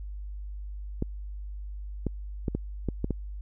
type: clicks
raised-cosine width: 3 ms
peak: -15 dBFS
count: 7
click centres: 1.024 / 2.067 / 2.482 / 2.55 / 2.887 / 3.044 / 3.107 s
effects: added 50 Hz sine -35 dBFS peak until 3.41 s